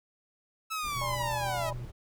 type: linear sweep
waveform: sawtooth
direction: down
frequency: 1317 to 618 Hz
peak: -28 dBFS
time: 0.7-1.71 s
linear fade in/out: 20 ms
type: noise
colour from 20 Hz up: brown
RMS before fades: -43 dBFS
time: 0.83-1.92 s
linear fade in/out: 20 ms
type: tone with pitch glide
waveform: triangle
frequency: 123.1 to 122.04 Hz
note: B2 to B2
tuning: -5 to -20 cents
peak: -35 dBFS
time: 0.96-1.85 s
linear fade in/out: 0 ms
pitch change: -15 cents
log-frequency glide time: 1.26-1.52 s
type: chord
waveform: sine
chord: G# diminished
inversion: second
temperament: equal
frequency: 587.3 / 830.6 / 987.8 Hz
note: D5 / G#5 / B5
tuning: 0 / 0 / 0 cents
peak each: -37 / -41 / -37 dBFS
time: 1.01-1.73 s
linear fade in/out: 5 ms
effects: none